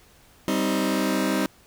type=chord; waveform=sawtooth; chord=C minor; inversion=second; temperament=just; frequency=196.22 / 261.6 / 314 Hz; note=G3 / C4 / Eb4; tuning=+2 / 0 / +16 cents; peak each=-22 dBFS; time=0.48-1.46 s; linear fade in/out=0 ms; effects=pink hiss -55 dBFS RMS until 1.66 s